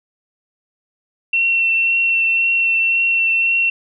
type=tone with vibrato; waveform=sine; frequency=2710 Hz; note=E7; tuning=47 cents sharp; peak=-13 dBFS; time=1.33-3.7 s; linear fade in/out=5 ms; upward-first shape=triangle; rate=1.9 Hz; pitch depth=14 cents each way; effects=none